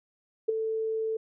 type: tone with ADSR envelope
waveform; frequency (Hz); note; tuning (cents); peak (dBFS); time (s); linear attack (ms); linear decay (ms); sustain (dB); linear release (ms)
sine; 442.7; A4; +11; -19; 0.48-1.17; 12; 12; -8; 6
effects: none